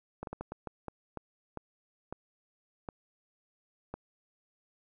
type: slowing click train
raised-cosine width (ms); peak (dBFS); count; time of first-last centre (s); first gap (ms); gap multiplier
1; -24; 12; 0.23-3.94; 42; 1.38
effects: none